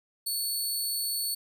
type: tone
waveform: 15% pulse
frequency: 4435 Hz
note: C#8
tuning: in tune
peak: -22 dBFS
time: 0.26-1.35 s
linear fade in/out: 10 ms
effects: none